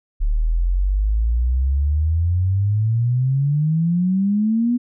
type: exponential sweep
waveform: sine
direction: up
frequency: 35.96 to 246.9 Hz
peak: -15 dBFS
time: 0.2-4.78 s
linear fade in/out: 20 ms
effects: none